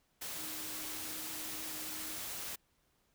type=tone in noise; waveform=sine; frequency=311.1 Hz; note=D#4; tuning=in tune; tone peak=-52 dBFS; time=0.38-2.17 s; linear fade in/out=10 ms; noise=white; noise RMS=-42 dBFS; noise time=0.21-2.56 s; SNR=-13 dB; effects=pink hiss -75 dBFS RMS until 3.14 s